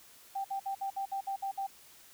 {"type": "tone bursts", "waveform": "sine", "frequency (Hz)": 784, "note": "G5", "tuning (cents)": 0, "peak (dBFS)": -32, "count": 9, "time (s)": [0.35, 1.669], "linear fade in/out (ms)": 10, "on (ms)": 95, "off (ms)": 58, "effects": ["white hiss -57 dBFS RMS until 2.13 s"]}